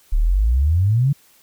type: exponential sweep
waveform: sine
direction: up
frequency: 34 to 146.83 Hz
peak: -13 dBFS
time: 0.12-1.13 s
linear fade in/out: 10 ms
effects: white hiss -54 dBFS RMS until 1.42 s